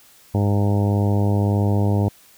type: harmonic tone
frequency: 101.7 Hz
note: G#2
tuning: 36 cents flat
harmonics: 1 / 2 / 3 / 4 / 5 / 6 / 7 / 8 / 9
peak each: -17 / -23 / -27 / -29 / -31 / -33 / -34 / -35 / -36 dBFS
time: 0.34-2.09 s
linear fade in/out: 10 ms
effects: white hiss -51 dBFS RMS until 2.37 s